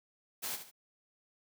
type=noise with echo; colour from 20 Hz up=white; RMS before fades=-38 dBFS; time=0.42-0.57 s; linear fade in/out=20 ms; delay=72 ms; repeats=2; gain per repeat=-9 dB; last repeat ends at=0.714 s; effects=high-pass 150 Hz 12 dB/octave